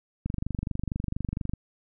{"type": "click train", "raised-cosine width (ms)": 5, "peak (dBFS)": -17, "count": 32, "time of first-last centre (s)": [0.26, 1.536], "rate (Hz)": 24.3, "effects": []}